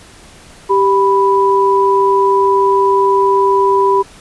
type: tone pair together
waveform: sine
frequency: 392 / 987.8 Hz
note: G4 / B5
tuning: 0 / 0 cents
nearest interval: octave + major third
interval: 1600 cents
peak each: -11 dBFS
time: 0.69-4.03 s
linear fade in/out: 20 ms
effects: pink hiss -40 dBFS RMS until 4.2 s + resampled to 24000 Hz